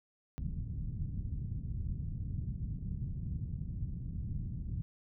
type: low-pass noise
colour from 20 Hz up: white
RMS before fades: -38 dBFS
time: 0.38-4.82 s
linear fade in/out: 0 ms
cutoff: 150 Hz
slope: 24 dB/octave
effects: none